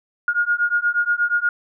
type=beating tone pair; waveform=sine; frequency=1424 / 1432.4 Hz; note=F6 / F6; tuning=+33 / +43 cents; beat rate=8.4 Hz; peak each=-20 dBFS; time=0.28-1.49 s; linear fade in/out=2 ms; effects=none